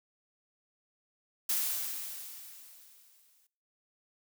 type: noise with exponential decay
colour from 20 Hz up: blue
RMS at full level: -29 dBFS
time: 1.49-3.47 s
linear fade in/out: 5 ms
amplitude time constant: 430 ms
effects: noise-tail reverb RT60 0.5 s tail -21 dB re dry